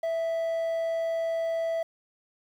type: tone with quantisation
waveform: triangle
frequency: 659.3 Hz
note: E5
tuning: in tune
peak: -24 dBFS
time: 0.03-1.83 s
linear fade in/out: 5 ms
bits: 9
effects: none